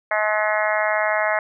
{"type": "harmonic tone", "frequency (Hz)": 212.9, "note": "G#3", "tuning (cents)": 43, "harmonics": [3, 4, 5, 6, 7, 8, 9, 10], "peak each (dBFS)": [-22, -26, -29, -29, -29, -27, -27, -28], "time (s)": [0.11, 1.39], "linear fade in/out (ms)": 2, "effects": []}